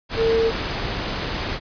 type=tone in noise; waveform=sine; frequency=453.1 Hz; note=A#4; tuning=49 cents flat; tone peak=-16 dBFS; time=0.16-0.52 s; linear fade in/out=50 ms; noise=pink; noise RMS=-26 dBFS; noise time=0.09-1.6 s; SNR=+7 dB; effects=resampled to 11025 Hz